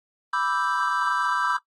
triangle chord, E minor seventh, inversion second, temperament equal, 987.8 / 1174.7 / 1318.5 / 1568 Hz, B5 / D6 / E6 / G6, 0 / 0 / 0 / 0 cents, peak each -26 dBFS, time 0.33-1.57 s, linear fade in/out 5 ms, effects noise-tail reverb RT60 0.1 s tail -18 dB re dry + AAC 32 kbps

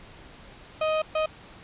35% pulse tone bursts at uneven times, 625 Hz, D#5, 8 cents sharp, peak -21 dBFS, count 2, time 0.81-1.02 / 1.15-1.26 s, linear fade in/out 5 ms, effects pink hiss -48 dBFS RMS until 1.63 s + resampled to 8000 Hz

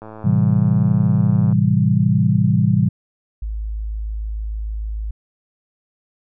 click train, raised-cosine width 1 ms, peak -22 dBFS, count 165, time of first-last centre 0.02-1.525 s, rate 109 Hz
sine chord, A minor seventh, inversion none, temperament equal, 110 / 130.81 / 164.81 / 196 Hz, A2 / C3 / E3 / G3, 0 / 0 / 0 / 0 cents, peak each -18 dBFS, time 0.24-2.89 s, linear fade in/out 10 ms
sine tone, 53.3 Hz, G#1, 46 cents sharp, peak -22 dBFS, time 3.42-5.11 s, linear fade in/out 5 ms
effects none

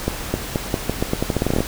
accelerating click train, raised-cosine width 2 ms, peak -5 dBFS, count 17, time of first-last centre 0.08-1.605 s, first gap 260 ms, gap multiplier 0.84, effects added 43 Hz sine -36 dBFS peak until 1.67 s + pink hiss -30 dBFS RMS until 1.67 s

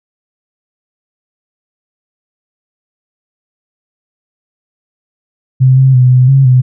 sine tone with pitch steps, 130.1 / 132.6 / 126.3 / 127 / 135.6 / 127.1 Hz, C3 / C3 / B2 / B2 / C#3 / C3, -9 / +23 / +39 / +49 / -38 / -50 cents, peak -3 dBFS, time 5.6-6.62 s, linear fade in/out 20 ms, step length 170 ms, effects none

